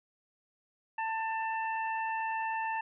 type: harmonic tone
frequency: 891 Hz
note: A5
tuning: 22 cents sharp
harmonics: 1 / 2 / 3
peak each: -32 / -38 / -42 dBFS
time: 0.98-2.81 s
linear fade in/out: 5 ms
effects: none